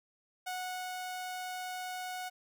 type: tone with ADSR envelope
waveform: sawtooth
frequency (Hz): 735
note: F#5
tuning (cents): -12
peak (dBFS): -32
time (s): 0.46-2.3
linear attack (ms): 14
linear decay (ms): 440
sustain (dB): -2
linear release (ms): 22
effects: none